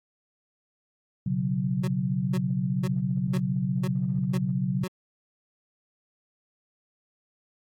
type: chord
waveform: sine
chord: B suspended second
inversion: none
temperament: equal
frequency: 123.47 / 138.59 / 185 Hz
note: B2 / C#3 / F#3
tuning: 0 / 0 / 0 cents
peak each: -31 / -28 / -27 dBFS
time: 1.26-4.84 s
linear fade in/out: 5 ms
type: tone bursts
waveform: 25% pulse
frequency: 185 Hz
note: F#3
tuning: in tune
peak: -26 dBFS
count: 7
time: 1.83-4.88 s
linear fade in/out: 10 ms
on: 50 ms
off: 450 ms
effects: AAC 48 kbps